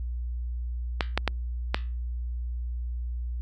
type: clicks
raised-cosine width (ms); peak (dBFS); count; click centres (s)
0.3; -7; 4; 1.008 / 1.176 / 1.277 / 1.745
effects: added 60 Hz sine -29 dBFS peak until 3.41 s + Opus 48 kbps